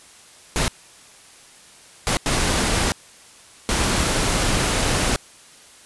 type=noise bursts at uneven times; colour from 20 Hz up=pink; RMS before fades=-20 dBFS; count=4; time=0.56-0.68 / 2.07-2.17 / 2.26-2.92 / 3.69-5.16 s; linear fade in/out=0 ms; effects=white hiss -47 dBFS RMS until 5.85 s + resampled to 24000 Hz